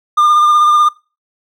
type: tone with vibrato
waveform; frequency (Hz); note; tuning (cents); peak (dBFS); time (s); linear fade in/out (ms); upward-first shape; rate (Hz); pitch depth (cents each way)
triangle; 1205; D6; +44; -5; 0.17-0.89; 10; sine; 16; 20
effects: noise-tail reverb RT60 0.3 s tail -20 dB re dry